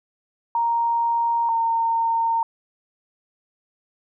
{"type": "tone pair in turn", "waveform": "sine", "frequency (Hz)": [932.3, 915.8], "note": ["A#5", "A#5"], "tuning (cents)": [0, -31], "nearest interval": "unison", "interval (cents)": 31, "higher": "first", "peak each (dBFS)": -18, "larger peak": "neither", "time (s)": [[0.55, 1.49], [1.49, 2.43]], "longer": "neither", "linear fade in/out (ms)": 2, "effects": []}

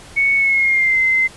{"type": "tone with pitch glide", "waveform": "sine", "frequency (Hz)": [2217, 2069], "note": ["C#7", "C7"], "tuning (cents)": [0, -20], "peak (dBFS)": -12, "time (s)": [0.16, 1.28], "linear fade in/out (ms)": 20, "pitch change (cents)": -120, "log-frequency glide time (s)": [0.36, 0.98], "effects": ["pink hiss -40 dBFS RMS until 1.36 s", "resampled to 24000 Hz"]}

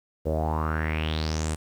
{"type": "tone with low-pass filter sweep", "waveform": "sawtooth", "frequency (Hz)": 78.3, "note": "D#2", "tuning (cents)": 11, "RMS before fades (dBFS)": -27, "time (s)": [0.25, 1.56], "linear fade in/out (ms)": 20, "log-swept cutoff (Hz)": [490, 9300], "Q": 5.9, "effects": ["9-bit"]}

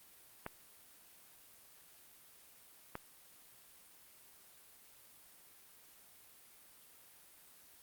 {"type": "clicks", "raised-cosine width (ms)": 0.5, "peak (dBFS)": -25, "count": 2, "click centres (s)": [0.464, 2.954], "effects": ["white hiss -61 dBFS RMS until 7.82 s", "Opus 32 kbps"]}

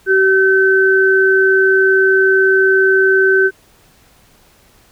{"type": "tone pair together", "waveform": "sine", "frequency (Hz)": [383.2, 1532.8], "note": ["G4", "G6"], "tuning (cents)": [-39, -39], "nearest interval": "2 octaves", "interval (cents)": 2400, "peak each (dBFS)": -11, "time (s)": [0.06, 3.51], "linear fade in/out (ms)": 50, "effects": ["pink hiss -50 dBFS RMS until 4.91 s"]}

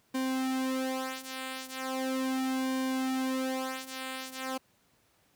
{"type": "tone with flanger", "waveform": "sawtooth", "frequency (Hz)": 261.6, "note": "C4", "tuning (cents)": 0, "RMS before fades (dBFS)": -33, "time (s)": [0.14, 4.58], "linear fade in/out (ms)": 10, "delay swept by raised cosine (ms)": [1.5, 4], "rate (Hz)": 0.38, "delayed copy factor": -0.8, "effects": ["pink hiss -68 dBFS RMS until 5.35 s", "high-pass 80 Hz 12 dB/octave"]}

